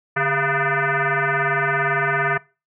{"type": "tone with frequency modulation", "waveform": "sine", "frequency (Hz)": 145.8, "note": "D3", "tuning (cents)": -12, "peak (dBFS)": -17, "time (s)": [0.16, 2.38], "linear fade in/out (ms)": 10, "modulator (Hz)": 274, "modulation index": 7, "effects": ["noise-tail reverb RT60 0.3 s tail -22 dB re dry"]}